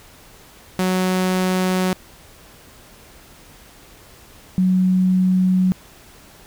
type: tone pair in turn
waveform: sawtooth / sine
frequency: 185 / 185 Hz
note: F#3 / F#3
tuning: 0 / 0 cents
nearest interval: unison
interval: 0 cents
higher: neither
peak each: -13 dBFS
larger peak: neither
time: 0.79-1.93 / 4.58-5.72 s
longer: neither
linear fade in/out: 0 ms
effects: pink hiss -46 dBFS RMS until 6.46 s